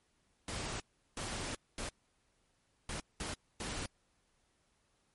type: noise bursts at uneven times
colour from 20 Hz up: pink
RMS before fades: -40 dBFS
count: 6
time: 0.48-0.8 / 1.17-1.55 / 1.78-1.89 / 2.89-3 / 3.2-3.34 / 3.6-3.86 s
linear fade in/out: 2 ms
effects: pink hiss -75 dBFS RMS until 5.14 s + MP3 48 kbps